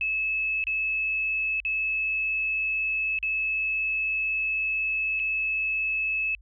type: tone with dropouts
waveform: sine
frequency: 2598 Hz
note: E7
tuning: 26 cents flat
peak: -24 dBFS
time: 0.01-6.35 s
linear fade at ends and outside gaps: 1 ms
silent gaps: 0.64-0.669 / 1.602-1.65 / 3.188-3.228 / 5.194-5.198 s
effects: added 50 Hz sine -49 dBFS peak until 6.41 s